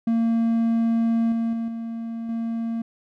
triangle tone with level steps, 229 Hz, A#3, 31 cents flat, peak -16 / -19 / -22 / -26 / -22 dBFS, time 0.07-2.82 s, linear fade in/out 5 ms, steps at 1.32 / 1.53 / 1.68 / 2.29 s, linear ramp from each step 2 ms, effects none

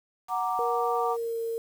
sine chord, Gb augmented, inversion none, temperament equal, 740 / 932.3 / 1174.7 Hz, Gb5 / Bb5 / D6, 0 / 0 / 0 cents, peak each -29 / -31 / -30 dBFS, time 0.28-1.17 s, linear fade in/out 50 ms
sine tone with pitch glide, 472.4 to 457.9 Hz, A#4 to A#4, +23 to -31 cents, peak -28 dBFS, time 0.59-1.58 s, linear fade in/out 0 ms, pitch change -54 cents, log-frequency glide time 0.92-1.39 s
effects 8-bit

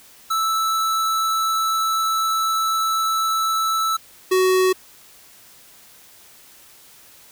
square tone pair in turn, 1316 / 372.8 Hz, E6 / F#4, -3 / +13 cents, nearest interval octave + minor seventh, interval 2184 cents, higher first, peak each -19 / -15 dBFS, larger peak second, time 0.3-3.97 / 4.31-4.73 s, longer first, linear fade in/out 10 ms, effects white hiss -48 dBFS RMS until 7.31 s

